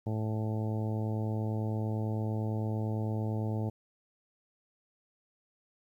harmonic tone, 108.9 Hz, A2, 17 cents flat, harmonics 1 / 2 / 3 / 4 / 5 / 6 / 7 / 8, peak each -31 / -37 / -41 / -43 / -45 / -47 / -48 / -49 dBFS, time 0.06-3.7 s, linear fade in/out 10 ms, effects 11-bit

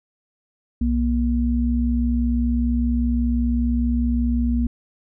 sine tone pair together, 63 / 237.9 Hz, B1 / A#3, +35 / +35 cents, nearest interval octave + major seventh, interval 2300 cents, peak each -20 dBFS, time 0.81-4.67 s, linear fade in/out 5 ms, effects none

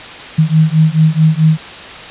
sine beating tone pair, 155.56 / 160.16 Hz, D#3 / E3, 0 / -50 cents, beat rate 4.6 Hz, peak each -10 dBFS, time 0.38-1.58 s, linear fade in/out 10 ms, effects white hiss -29 dBFS RMS until 2.1 s + resampled to 8000 Hz

